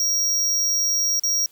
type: tone with dropouts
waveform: square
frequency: 5650 Hz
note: F8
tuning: 19 cents sharp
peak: -19 dBFS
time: 0-1.46 s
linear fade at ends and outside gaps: 1 ms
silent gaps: 1.196-1.236 s
effects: white hiss -55 dBFS RMS until 1.51 s